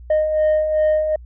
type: beating tone pair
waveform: sine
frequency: 615 / 617.6 Hz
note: D#5 / D#5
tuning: -20 / -13 cents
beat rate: 2.6 Hz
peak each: -21 / -13 dBFS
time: 0.1-1.16 s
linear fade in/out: 5 ms
effects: tanh soft clip ceiling -12 dBFS + added 60 Hz sine -36 dBFS peak until 1.25 s